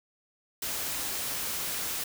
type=noise; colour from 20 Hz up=white; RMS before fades=-33 dBFS; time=0.62-2.04 s; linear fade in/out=5 ms; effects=none